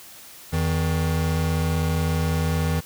square tone pair together, 83.88 / 160.1 Hz, E2 / D#3, +31 / +50 cents, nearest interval major seventh, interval 1119 cents, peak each -24 dBFS, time 0.52-2.81 s, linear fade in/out 20 ms, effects white hiss -44 dBFS RMS until 2.85 s

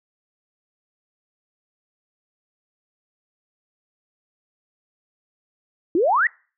sine exponential sweep, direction up, 311.1 to 2004 Hz, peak -15 dBFS, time 5.95-6.27 s, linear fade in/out 2 ms, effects noise-tail reverb RT60 0.4 s tail -26 dB re dry

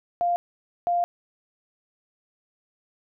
sine tone bursts at uneven times, 698.5 Hz, F5, in tune, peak -20 dBFS, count 2, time 0.21-0.36 / 0.87-1.04 s, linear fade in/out 0 ms, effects none

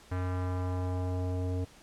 square tone with low-pass filter sweep, 91.2 Hz, F#2, 24 cents flat, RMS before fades -32 dBFS, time 0.11-1.65 s, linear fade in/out 10 ms, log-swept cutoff 1600 to 500 Hz, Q 1.5, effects pink hiss -56 dBFS RMS until 1.82 s + low-pass 10000 Hz 12 dB/octave

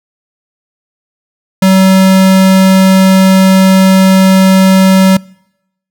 square tone, 189.9 Hz, F#3, 45 cents sharp, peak -4 dBFS, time 1.62-5.17 s, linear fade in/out 5 ms, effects noise-tail reverb RT60 0.8 s tail -25 dB re dry

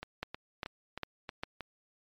two click trains, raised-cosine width 0.3 ms, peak -19 / -23 dBFS, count 4 / 6, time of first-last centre 0.23-1.435 / 0.03-1.607 s, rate 2.49 / 3.17 Hz, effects MP3 64 kbps

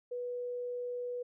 sine tone, 490 Hz, B4, 14 cents flat, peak -35 dBFS, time 0.11-1.23 s, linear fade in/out 10 ms, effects none

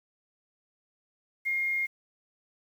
sine tone with quantisation, 2132 Hz, C7, 32 cents sharp, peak -26 dBFS, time 1.45-1.87 s, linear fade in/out 20 ms, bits 9, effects none

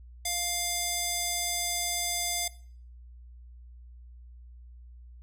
square tone with band-pass filter, 701 Hz, F5, 6 cents sharp, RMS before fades -31 dBFS, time 0.25-2.48 s, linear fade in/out 5 ms, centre 8000 Hz, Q 0.99, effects noise-tail reverb RT60 0.5 s tail -19 dB re dry + added 60 Hz sine -46 dBFS peak until 5.22 s

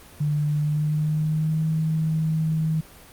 sine tone with pitch glide, 148.6 to 158.35 Hz, D3 to D#3, +21 to +31 cents, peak -20 dBFS, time 0.2-2.81 s, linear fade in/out 10 ms, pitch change +110 cents, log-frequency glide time 0.5-1.67 s, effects pink hiss -47 dBFS RMS until 3.12 s + Opus 24 kbps

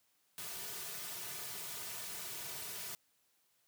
white noise with comb filter, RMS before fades -44 dBFS, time 0.38-2.95 s, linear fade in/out 0 ms, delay 3.7 ms, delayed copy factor -0.75, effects white hiss -75 dBFS RMS until 3.67 s + high-pass 80 Hz 12 dB/octave

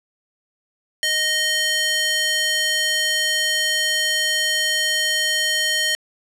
square tone with high-pass filter, 621 Hz, D#5, 3 cents flat, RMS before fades -20 dBFS, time 1.03-5.95 s, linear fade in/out 0 ms, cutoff 2300 Hz, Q 1.2, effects low-pass 11000 Hz 12 dB/octave

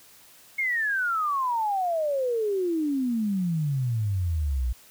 sine exponential sweep, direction down, 2188 to 58 Hz, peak -23 dBFS, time 0.58-4.73 s, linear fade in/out 10 ms, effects white hiss -53 dBFS RMS until 4.9 s

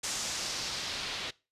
white noise with low-pass filter sweep, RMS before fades -36 dBFS, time 0.03-1.31 s, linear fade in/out 10 ms, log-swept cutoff 7200 to 3600 Hz, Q 1.7, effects noise-tail reverb RT60 0.3 s tail -22 dB re dry + resampled to 32000 Hz

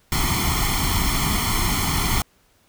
pink noise with comb filter, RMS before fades -21 dBFS, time 0.12-2.22 s, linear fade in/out 2 ms, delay 0.93 ms, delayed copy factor +0.9, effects pink hiss -60 dBFS RMS until 2.68 s

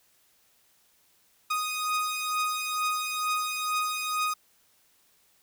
sawtooth beating tone pair, 1244.5 / 1246.7 Hz, D#6 / D#6, 0 / +3 cents, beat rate 2.2 Hz, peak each -25 / -29 dBFS, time 1.5-4.34 s, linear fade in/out 10 ms, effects white hiss -65 dBFS RMS until 5.42 s

